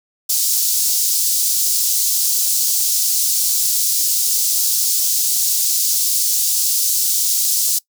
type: high-pass noise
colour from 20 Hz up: pink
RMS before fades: -17 dBFS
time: 0.29-7.79 s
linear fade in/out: 10 ms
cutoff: 5100 Hz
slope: 24 dB/octave
effects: noise-tail reverb RT60 0.1 s tail -21 dB re dry